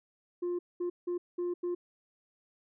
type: tone bursts at uneven times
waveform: sine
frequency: 352.4 Hz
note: F4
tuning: 16 cents sharp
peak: -28 dBFS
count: 5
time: 0.42-0.59 / 0.8-0.9 / 1.07-1.18 / 1.38-1.54 / 1.63-1.75 s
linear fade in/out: 10 ms
effects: tanh soft clip ceiling -29 dBFS